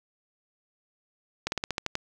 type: slowing click train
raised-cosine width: 0.2 ms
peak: -11 dBFS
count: 8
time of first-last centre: 1.47-1.954 s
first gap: 51 ms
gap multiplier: 1.1
effects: none